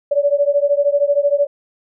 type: beating tone pair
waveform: sine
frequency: 567 / 580 Hz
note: C#5 / D5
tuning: +39 / -22 cents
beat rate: 13 Hz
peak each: -15 / -16 dBFS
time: 0.11-1.47 s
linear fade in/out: 10 ms
effects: none